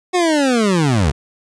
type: linear sweep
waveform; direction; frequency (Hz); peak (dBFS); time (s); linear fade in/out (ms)
25% pulse; down; 370 to 63.7; -9; 0.13-1.12; 20
effects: resampled to 22050 Hz